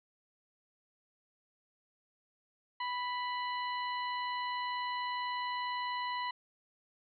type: harmonic tone with a mistuned harmonic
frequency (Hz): 987.8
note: B5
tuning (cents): 0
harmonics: 1 / 2 / 3 / 4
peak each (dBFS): -35 / -41 / -45 / -47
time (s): 2.8-6.31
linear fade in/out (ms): 5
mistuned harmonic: 4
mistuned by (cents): +47
effects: none